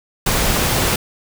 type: noise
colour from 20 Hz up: pink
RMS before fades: -17 dBFS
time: 0.26-0.96 s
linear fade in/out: 5 ms
effects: none